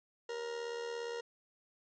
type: tone with amplitude modulation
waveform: 40% pulse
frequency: 470.2 Hz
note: A#4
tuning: 15 cents sharp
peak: -35 dBFS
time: 0.29-1.21 s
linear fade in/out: 5 ms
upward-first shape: sine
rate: 77.3 Hz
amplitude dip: 55%
effects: resampled to 16000 Hz